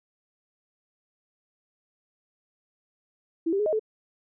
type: tone with pitch steps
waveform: sine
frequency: 329.2 / 394.2 / 419.7 / 624 / 434.6 Hz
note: E4 / G4 / G#4 / D#5 / A4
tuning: -2 / +10 / +18 / +5 / -21 cents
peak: -22 dBFS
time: 3.46-3.795 s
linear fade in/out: 10 ms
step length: 67 ms
effects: none